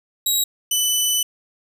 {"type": "tone pair in turn", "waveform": "15% pulse", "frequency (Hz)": [3839, 2992], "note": ["B7", "F#7"], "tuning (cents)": [-50, 19], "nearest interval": "major third", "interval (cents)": 431, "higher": "first", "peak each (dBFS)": -10, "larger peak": "neither", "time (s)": [[0.26, 0.44], [0.71, 1.23]], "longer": "second", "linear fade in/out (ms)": 5, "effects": []}